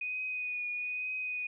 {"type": "tone with vibrato", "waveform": "sine", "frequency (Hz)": 2482, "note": "D#7", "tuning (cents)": -5, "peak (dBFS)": -33, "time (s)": [0.01, 1.47], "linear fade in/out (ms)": 5, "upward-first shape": "triangle", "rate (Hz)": 1.1, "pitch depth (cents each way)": 27, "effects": []}